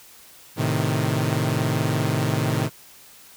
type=chord; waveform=sawtooth; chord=A diminished; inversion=none; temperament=equal; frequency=110 / 130.81 / 155.56 Hz; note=A2 / C3 / Eb3; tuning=0 / 0 / 0 cents; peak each=-21 dBFS; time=0.56-2.7 s; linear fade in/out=50 ms; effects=white hiss -48 dBFS RMS until 3.36 s